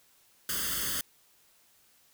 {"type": "noise with comb filter", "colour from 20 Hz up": "white", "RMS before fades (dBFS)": -32, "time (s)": [0.49, 1.01], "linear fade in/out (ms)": 2, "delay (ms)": 0.62, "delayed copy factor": 0.85, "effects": ["white hiss -64 dBFS RMS until 2.13 s"]}